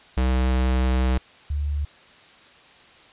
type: tone pair in turn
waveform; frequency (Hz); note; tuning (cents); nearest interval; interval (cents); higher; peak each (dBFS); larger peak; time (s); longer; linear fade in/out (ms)
square / sine; 63.9 / 72.84; C2 / D2; -40 / -14; major second; 226; second; -19 / -22; first; 0.17-1.18 / 1.5-1.85; first; 5
effects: white hiss -50 dBFS RMS until 3.12 s + resampled to 8000 Hz